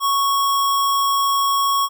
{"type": "tone with sample-and-hold", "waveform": "sine", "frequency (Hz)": 1108.7, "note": "C#6", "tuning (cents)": 0, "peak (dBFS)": -15, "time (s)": [0, 1.89], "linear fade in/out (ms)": 50, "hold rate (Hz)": 4410, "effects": []}